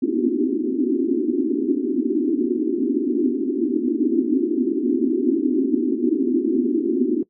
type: band-pass noise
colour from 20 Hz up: pink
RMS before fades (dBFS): -20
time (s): 0.02-7.23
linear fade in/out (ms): 5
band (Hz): 240 to 380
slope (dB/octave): 96
effects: noise-tail reverb RT60 0.1 s tail -19 dB re dry